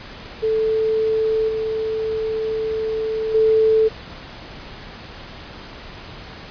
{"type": "tone with level steps", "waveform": "sine", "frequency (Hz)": 440, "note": "A4", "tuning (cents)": 0, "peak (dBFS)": [-16, -20, -12], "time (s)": [0.42, 3.89], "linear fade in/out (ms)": 20, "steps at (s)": [1.48, 3.34], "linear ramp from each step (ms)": 10, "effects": ["pink hiss -37 dBFS RMS until 6.5 s", "resampled to 11025 Hz"]}